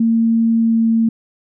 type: tone with pitch glide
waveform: sine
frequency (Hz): 227.8 to 226.5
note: A#3 to A#3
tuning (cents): -40 to -50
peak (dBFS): -11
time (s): 0-1.09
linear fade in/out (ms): 5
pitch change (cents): -10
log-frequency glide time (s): 0.59-0.83
effects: none